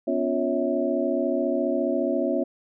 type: tone cluster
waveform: sine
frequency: 248.2 / 282.6 / 352.7 / 556 / 651 Hz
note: B3 / C#4 / F4 / C#5 / E5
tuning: +9 / +34 / +17 / +5 / -22 cents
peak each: -28 dBFS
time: 0.07-2.44 s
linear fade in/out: 10 ms
effects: none